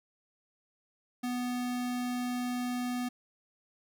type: tone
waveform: square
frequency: 246.9 Hz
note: B3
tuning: in tune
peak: -32 dBFS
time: 1.23-3.09 s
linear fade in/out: 10 ms
effects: none